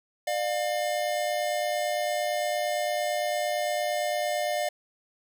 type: tone pair together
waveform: square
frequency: 600 / 708.8 Hz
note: D5 / F5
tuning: +37 / +25 cents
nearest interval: minor third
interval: 288 cents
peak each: -29 / -30 dBFS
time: 0.27-4.69 s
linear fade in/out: 5 ms
effects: none